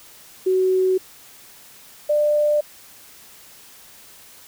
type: tone pair in turn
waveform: sine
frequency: 373.9 / 595.2 Hz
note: F#4 / D5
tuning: +18 / +23 cents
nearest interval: minor sixth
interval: 805 cents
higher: second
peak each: -15 dBFS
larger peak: neither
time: 0.46-0.98 / 2.09-2.61 s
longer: neither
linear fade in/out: 10 ms
effects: white hiss -46 dBFS RMS until 4.47 s